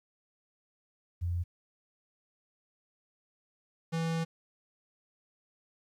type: tone pair in turn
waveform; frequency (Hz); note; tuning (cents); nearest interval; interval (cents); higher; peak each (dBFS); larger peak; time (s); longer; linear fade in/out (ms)
sine / square; 87 / 164.23; F2 / E3; -6 / -6; major seventh; 1100; second; -29 / -30; first; 1.21-1.44 / 3.92-4.25; second; 20
effects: low-pass 8000 Hz 12 dB/octave + 11-bit